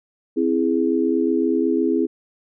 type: chord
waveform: sine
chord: C augmented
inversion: none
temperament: equal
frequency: 261.6 / 329.6 / 415.3 Hz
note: C4 / E4 / G#4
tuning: 0 / 0 / 0 cents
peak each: -21 / -20 / -22 dBFS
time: 0.36-2.07 s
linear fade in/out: 20 ms
effects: none